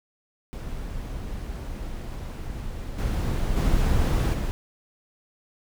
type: noise with level steps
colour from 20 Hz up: brown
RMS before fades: -33 / -25 / -21 / -26 dBFS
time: 0.53-4.51 s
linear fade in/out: 0 ms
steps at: 2.98 / 3.56 / 4.33 s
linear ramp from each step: 10 ms
effects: none